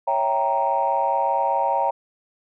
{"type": "chord", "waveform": "sine", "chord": "C# diminished seventh", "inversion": "none", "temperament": "equal", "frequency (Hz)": [554.4, 659.3, 784, 932.3], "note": ["C#5", "E5", "G5", "Bb5"], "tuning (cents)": [0, 0, 0, 0], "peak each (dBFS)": [-25, -27, -23, -21], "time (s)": [0.07, 1.91], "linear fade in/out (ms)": 10, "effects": ["tanh soft clip ceiling -10 dBFS"]}